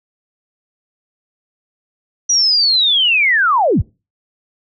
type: linear sweep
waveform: sine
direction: down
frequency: 5860 to 30.57 Hz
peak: -10 dBFS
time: 2.29-3.82 s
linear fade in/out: 10 ms
effects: noise-tail reverb RT60 0.3 s tail -25 dB re dry